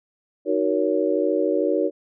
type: chord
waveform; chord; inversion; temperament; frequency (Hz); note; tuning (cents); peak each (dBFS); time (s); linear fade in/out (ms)
sine; D# minor seventh; none; just; 311.1 / 373.4 / 466.7 / 560; D#4 / F#4 / A#4 / C#5; 0 / +16 / +2 / +18; -24; 0.45-1.91; 50
effects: none